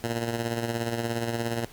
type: tone with tremolo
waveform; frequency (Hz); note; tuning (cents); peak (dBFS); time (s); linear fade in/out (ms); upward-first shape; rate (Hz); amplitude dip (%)
10% pulse; 116.54; A#2; 0; -17; 0.04-1.65; 0; sine; 17; 50
effects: pink hiss -50 dBFS RMS until 1.72 s + Opus 48 kbps